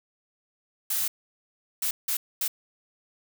blue noise bursts at uneven times, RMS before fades -27 dBFS, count 4, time 0.9-1.08 / 1.82-1.91 / 2.08-2.17 / 2.41-2.48 s, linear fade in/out 5 ms, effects none

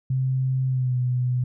sine tone with pitch glide, 130.81 to 125.12 Hz, C3 to B2, 0 to +23 cents, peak -20 dBFS, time 0.1-1.44 s, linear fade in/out 5 ms, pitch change -77 cents, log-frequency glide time 0.67-0.97 s, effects none

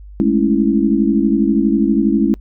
sine chord, A major seventh, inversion third, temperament equal, 207.7 / 220 / 277.2 / 329.6 Hz, G#3 / A3 / C#4 / E4, 0 / 0 / 0 / 0 cents, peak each -16 / -18 / -16 / -17 dBFS, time 0.2-2.34 s, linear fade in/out 0 ms, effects noise-tail reverb RT60 0.1 s tail -25 dB re dry + added 50 Hz sine -33 dBFS peak until 2.4 s

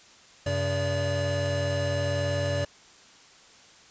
square tone cluster, 95 / 136 / 576 Hz, F#2 / C#3 / D5, +46 / -33 / -34 cents, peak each -30 / -33 / -29 dBFS, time 0.46-2.65 s, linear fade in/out 5 ms, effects white hiss -53 dBFS RMS until 3.9 s + resampled to 16000 Hz

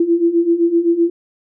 sine beating tone pair, 333.6 / 341.4 Hz, E4 / F4, +21 / -39 cents, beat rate 7.8 Hz, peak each -17 / -13 dBFS, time 0-1.1 s, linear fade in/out 5 ms, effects none

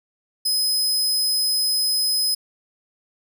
sawtooth tone, 5060 Hz, D#8, 28 cents sharp, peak -16 dBFS, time 0.45-2.35 s, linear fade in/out 10 ms, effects none

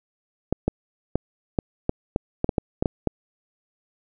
clicks, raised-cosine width 2 ms, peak -7 dBFS, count 12, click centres 0.526 / 0.68 / 1.156 / 1.588 / 1.894 / 2.161 / 2.444 / 2.492 / 2.582 / 2.825 / 2.858 / 3.073 s, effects none

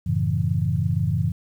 sine chord, F# minor seventh, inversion none, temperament equal, 92.5 / 110 / 138.59 / 164.81 Hz, F#2 / A2 / C#3 / E3, 0 / 0 / 0 / 0 cents, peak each -25 dBFS, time 0.06-1.32 s, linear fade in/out 10 ms, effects 9-bit

